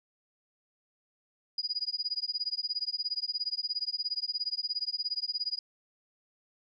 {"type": "tone with tremolo", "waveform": "sine", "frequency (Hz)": 4906, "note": "D#8", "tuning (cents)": -25, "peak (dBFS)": -27, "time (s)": [1.58, 5.59], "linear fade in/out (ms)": 2, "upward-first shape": "sine", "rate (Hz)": 17, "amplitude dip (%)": 100, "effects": []}